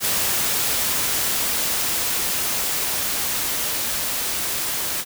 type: noise with level ramp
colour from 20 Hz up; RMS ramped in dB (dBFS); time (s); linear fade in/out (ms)
white; -21 to -25; 0-5.05; 50
effects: none